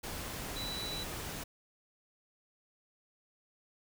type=tone in noise; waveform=sine; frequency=3951 Hz; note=B7; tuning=in tune; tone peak=-39 dBFS; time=0.56-1.04 s; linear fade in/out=10 ms; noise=pink; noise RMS=-41 dBFS; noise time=0.03-1.44 s; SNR=-1 dB; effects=none